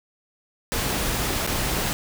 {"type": "noise with dropouts", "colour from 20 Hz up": "pink", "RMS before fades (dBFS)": -25, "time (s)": [0.72, 1.93], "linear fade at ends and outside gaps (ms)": 0, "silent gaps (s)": [1.466, 1.474], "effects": []}